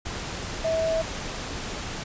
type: tone in noise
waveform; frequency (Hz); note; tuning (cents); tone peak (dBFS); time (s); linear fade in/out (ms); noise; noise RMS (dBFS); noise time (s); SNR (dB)
sine; 648; E5; -30; -22; 0.64-1.02; 10; pink; -33; 0.05-2.04; +8
effects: resampled to 16000 Hz